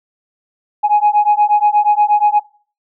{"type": "beating tone pair", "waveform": "sine", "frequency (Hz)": [830.6, 839], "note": ["G#5", "G#5"], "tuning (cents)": [0, 17], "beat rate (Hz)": 8.4, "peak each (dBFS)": -11, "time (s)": [0.83, 2.4], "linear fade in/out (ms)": 20, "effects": ["noise-tail reverb RT60 0.4 s tail -21 dB re dry", "tanh soft clip ceiling -4 dBFS"]}